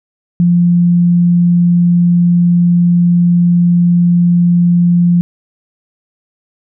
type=tone; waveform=sine; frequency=174.1 Hz; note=F3; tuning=5 cents flat; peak=-6 dBFS; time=0.4-5.21 s; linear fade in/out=0 ms; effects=none